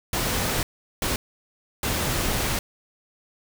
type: noise bursts at uneven times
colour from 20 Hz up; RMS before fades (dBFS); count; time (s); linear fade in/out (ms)
pink; -25; 3; 0.13-0.63 / 1.02-1.16 / 1.83-2.59; 2
effects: none